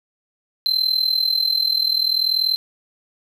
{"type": "tone with amplitude modulation", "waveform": "triangle", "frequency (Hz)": 4100, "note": "C8", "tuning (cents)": -36, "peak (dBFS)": -12, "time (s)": [0.66, 2.56], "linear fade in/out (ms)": 0, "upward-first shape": "sine", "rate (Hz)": 40.5, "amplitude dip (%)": 80, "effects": []}